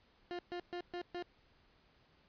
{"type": "tone bursts", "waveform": "30% pulse", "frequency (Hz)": 352.5, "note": "F4", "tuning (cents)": 16, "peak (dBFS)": -37, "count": 5, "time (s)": [0.31, 1.225], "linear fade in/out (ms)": 0, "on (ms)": 79, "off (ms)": 130, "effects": ["pink hiss -69 dBFS RMS until 2.28 s", "resampled to 11025 Hz"]}